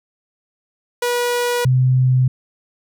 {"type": "tone pair in turn", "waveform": ["sawtooth", "sine"], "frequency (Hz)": [484.8, 128.41], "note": ["B4", "C3"], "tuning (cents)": [-32, -32], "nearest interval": "octave + major seventh", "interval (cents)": 2300, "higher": "first", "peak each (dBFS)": [-13, -11], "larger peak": "second", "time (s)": [[1.02, 1.65], [1.65, 2.28]], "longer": "neither", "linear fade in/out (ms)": 5, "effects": []}